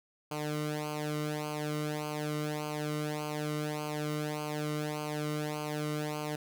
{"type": "tone with flanger", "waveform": "sawtooth", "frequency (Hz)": 150.7, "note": "D3", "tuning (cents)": 45, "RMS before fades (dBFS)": -35, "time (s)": [0.31, 6.36], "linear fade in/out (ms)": 5, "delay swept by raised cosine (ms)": [0.54, 1.2], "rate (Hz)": 1.7, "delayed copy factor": -0.85, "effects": []}